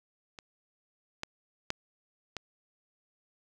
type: clicks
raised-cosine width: 0.2 ms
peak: -27 / -17 / -13 / -19 dBFS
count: 4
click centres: 0.388 / 1.234 / 1.704 / 2.367 s
effects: none